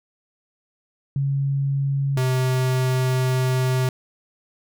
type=tone pair in turn; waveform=sine / square; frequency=138.59 / 128.95 Hz; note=C#3 / C3; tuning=0 / -25 cents; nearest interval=minor second; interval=125 cents; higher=first; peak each=-19 dBFS; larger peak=neither; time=1.16-2.17 / 2.17-3.89 s; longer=second; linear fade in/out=2 ms; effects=none